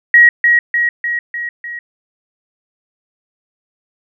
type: tone with echo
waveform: sine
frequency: 1900 Hz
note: A#6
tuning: 33 cents sharp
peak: -3 dBFS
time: 0.14-0.29 s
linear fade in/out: 2 ms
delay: 300 ms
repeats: 5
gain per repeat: -4 dB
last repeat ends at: 1.79 s
effects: none